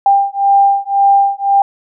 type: beating tone pair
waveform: sine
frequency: 794 / 795.9 Hz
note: G5 / G5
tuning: +22 / +26 cents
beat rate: 1.9 Hz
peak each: -11 dBFS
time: 0.06-1.62 s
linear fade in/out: 2 ms
effects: none